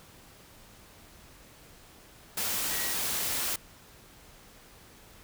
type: tone in noise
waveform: sine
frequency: 1912 Hz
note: A#6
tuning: 43 cents sharp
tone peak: -39 dBFS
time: 2.71-2.93 s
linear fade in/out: 5 ms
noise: white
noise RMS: -31 dBFS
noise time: 2.37-3.56 s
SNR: -11 dB
effects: pink hiss -54 dBFS RMS until 5.23 s